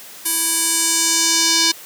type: tone with band-pass filter sweep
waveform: square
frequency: 329.6 Hz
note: E4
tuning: in tune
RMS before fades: -17 dBFS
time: 0.25-1.72 s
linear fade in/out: 10 ms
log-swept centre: 11000 to 5000 Hz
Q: 2
effects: white hiss -38 dBFS RMS until 1.85 s + high-pass 150 Hz 12 dB/octave